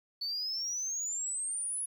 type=exponential sweep; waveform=sine; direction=up; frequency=4443 to 10530 Hz; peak=-31 dBFS; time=0.21-1.86 s; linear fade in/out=10 ms; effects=tanh soft clip ceiling -30 dBFS + 11-bit